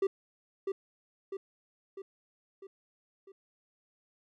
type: tone with echo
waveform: triangle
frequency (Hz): 390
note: G4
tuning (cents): -9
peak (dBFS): -23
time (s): 0.02-0.07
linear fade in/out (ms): 5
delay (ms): 650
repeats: 5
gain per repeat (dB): -5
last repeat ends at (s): 3.32
effects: none